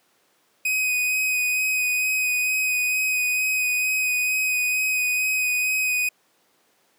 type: tone with vibrato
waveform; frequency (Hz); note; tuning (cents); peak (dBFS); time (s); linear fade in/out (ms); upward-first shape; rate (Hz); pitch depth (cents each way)
45% pulse; 2506; D#7; +12; -20; 0.65-6.09; 5; sine; 2.2; 15
effects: pink hiss -63 dBFS RMS until 6.98 s + high-pass 300 Hz 12 dB/octave